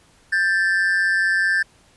triangle tone pair together, 1575.4 / 1760 Hz, G6 / A6, +8 / 0 cents, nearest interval major second, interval 192 cents, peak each -18 / -17 dBFS, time 0.32-1.63 s, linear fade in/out 10 ms, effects pink hiss -55 dBFS RMS until 1.96 s + resampled to 24000 Hz

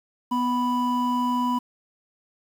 triangle tone pair together, 246.9 / 987.8 Hz, B3 / B5, 0 / 0 cents, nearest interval 2 octaves, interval 2400 cents, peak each -22 dBFS, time 0.31-1.59 s, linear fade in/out 10 ms, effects 8-bit

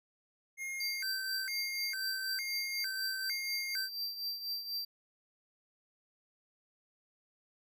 square tone with vibrato, 1818 Hz, A#6, 44 cents flat, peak -38 dBFS, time 0.57-3.89 s, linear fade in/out 50 ms, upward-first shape square, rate 1.1 Hz, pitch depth 280 cents each way
square tone with tremolo, 4699 Hz, D8, in tune, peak -34 dBFS, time 0.8-4.85 s, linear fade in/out 5 ms, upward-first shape triangle, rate 4.1 Hz, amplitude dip 70%
effects none

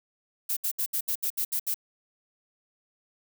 violet noise bursts, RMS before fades -28 dBFS, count 9, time 0.49-1.744 s, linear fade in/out 10 ms, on 78 ms, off 69 ms, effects none

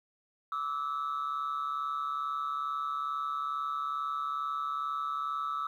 sine tone pair together, 1161.7 / 1304 Hz, D6 / E6, -19 / -19 cents, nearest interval major second, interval 200 cents, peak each -34 / -31 dBFS, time 0.52-5.67 s, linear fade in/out 2 ms, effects tanh soft clip ceiling -28 dBFS + 11-bit

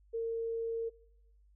sine tone, 456.9 Hz, A#4, 35 cents flat, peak -32 dBFS, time 0.13-0.9 s, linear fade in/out 20 ms, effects noise-tail reverb RT60 0.9 s tail -22 dB re dry + added 50 Hz sine -61 dBFS peak until 1.55 s

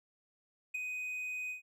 triangle tone with ADSR envelope, 2500 Hz, D#7, 8 cents sharp, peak -30 dBFS, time 0.74-1.62 s, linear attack 11 ms, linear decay 10 ms, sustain -5 dB, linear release 120 ms, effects none

